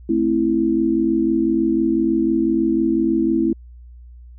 sine chord, A minor, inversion none, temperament just, 220 / 264 / 330 Hz, A3 / C4 / E4, 0 / +16 / +2 cents, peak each -22 / -21 / -17 dBFS, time 0.09-3.53 s, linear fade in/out 5 ms, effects added 60 Hz sine -38 dBFS peak until 4.38 s

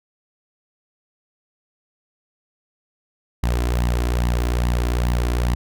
sawtooth tone with flanger, 60.1 Hz, B1, 46 cents flat, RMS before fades -20 dBFS, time 3.43-5.55 s, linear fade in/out 5 ms, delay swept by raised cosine 1 to 3 ms, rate 2.4 Hz, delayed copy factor +0.55, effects none

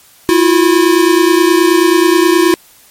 square tone pair together, 329.6 / 359 Hz, E4 / F4, 0 / +48 cents, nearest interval minor second, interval 148 cents, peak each -10 dBFS, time 0.29-2.54 s, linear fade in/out 0 ms, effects white hiss -44 dBFS RMS until 2.9 s + MP3 64 kbps

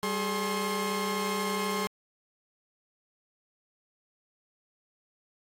sawtooth tone cluster, 195.4 / 422.9 / 1064 Hz, G3 / G#4 / C6, -5 / +31 / +29 cents, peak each -29 dBFS, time 0.03-1.87 s, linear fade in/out 0 ms, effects AAC 48 kbps

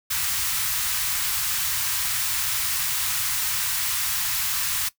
white band-stop noise, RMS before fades -25 dBFS, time 0.1-4.89 s, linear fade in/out 10 ms, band 140 to 980 Hz, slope 24 dB/octave, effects noise-tail reverb RT60 0.1 s tail -18 dB re dry

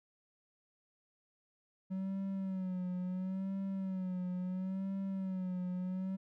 triangle tone with vibrato, 187.5 Hz, F#3, 23 cents sharp, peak -33 dBFS, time 1.9-6.17 s, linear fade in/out 20 ms, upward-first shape sine, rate 0.73 Hz, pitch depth 63 cents each way, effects none

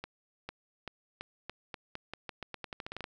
accelerating click train, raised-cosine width 0.3 ms, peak -23 dBFS, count 19, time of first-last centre 0.04-3.041 s, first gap 450 ms, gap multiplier 0.86, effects none

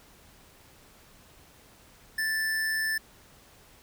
square tone with amplitude modulation, 1760 Hz, A6, in tune, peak -26 dBFS, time 2.18-2.98 s, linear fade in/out 5 ms, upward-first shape sine, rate 158 Hz, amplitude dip 25%, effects pink hiss -56 dBFS RMS until 3.82 s

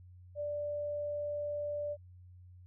sine tone, 587 Hz, D5, 1 cent flat, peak -34 dBFS, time 0.35-1.97 s, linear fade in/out 50 ms, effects added 90 Hz sine -52 dBFS peak until 2.66 s

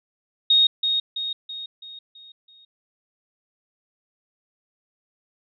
sine tone with echo, 3729 Hz, A#7, in tune, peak -13 dBFS, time 0.5-0.67 s, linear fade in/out 5 ms, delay 330 ms, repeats 6, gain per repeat -6 dB, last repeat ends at 2.65 s, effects none

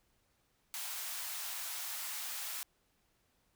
white high-pass noise, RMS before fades -41 dBFS, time 0.74-2.63 s, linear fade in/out 0 ms, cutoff 730 Hz, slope 24 dB/octave, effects pink hiss -75 dBFS RMS until 3.55 s

